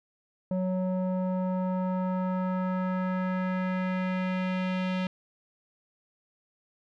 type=tone with low-pass filter sweep; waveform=square; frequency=185 Hz; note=F#3; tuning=in tune; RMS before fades=-29 dBFS; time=0.51-5.07 s; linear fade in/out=2 ms; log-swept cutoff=590 to 3100 Hz; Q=1.7; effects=none